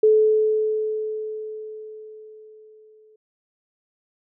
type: tone with exponential decay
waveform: sine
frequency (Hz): 432.3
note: A4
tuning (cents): -31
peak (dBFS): -11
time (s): 0.03-3.16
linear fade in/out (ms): 5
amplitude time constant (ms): 680
effects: none